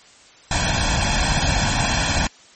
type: noise with comb filter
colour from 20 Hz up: pink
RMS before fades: -19 dBFS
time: 0.51-2.27 s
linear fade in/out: 2 ms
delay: 1.2 ms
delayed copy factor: +0.75
effects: white hiss -48 dBFS RMS until 2.55 s + MP3 32 kbps